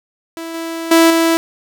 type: tone with level steps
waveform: sawtooth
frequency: 329.6 Hz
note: E4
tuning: in tune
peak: -21 / -18 / -3 / -7 dBFS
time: 0.37-1.37 s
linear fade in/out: 0 ms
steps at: 0.54 / 0.91 / 1.1 s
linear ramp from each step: 5 ms
effects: none